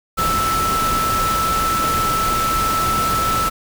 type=tone in noise; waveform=sine; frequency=1318.5 Hz; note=E6; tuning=in tune; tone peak=-17 dBFS; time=0.17-3.5 s; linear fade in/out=20 ms; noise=pink; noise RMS=-23 dBFS; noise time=0.17-3.5 s; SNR=+3 dB; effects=none